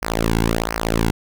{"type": "tone with flanger", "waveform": "sawtooth", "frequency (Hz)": 56, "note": "A1", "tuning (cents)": 31, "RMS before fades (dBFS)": -20, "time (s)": [0.02, 1.11], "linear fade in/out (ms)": 5, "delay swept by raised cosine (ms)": [0.27, 1.67], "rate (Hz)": 1.4, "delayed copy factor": -0.9, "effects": []}